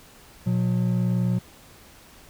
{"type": "tone pair together", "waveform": "triangle", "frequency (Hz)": [120.32, 180.9], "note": ["B2", "F#3"], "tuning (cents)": [-45, -39], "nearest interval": "perfect fifth", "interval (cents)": 706, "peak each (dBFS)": -21, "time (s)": [0.46, 1.39], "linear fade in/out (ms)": 10, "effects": ["pink hiss -50 dBFS RMS until 2.29 s"]}